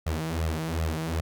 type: tone with flanger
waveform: sawtooth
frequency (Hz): 80.4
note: E2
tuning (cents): -43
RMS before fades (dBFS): -29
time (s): 0.06-1.21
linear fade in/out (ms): 10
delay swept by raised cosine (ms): 1.5 to 6.5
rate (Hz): 2.6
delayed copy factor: +0.9
effects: none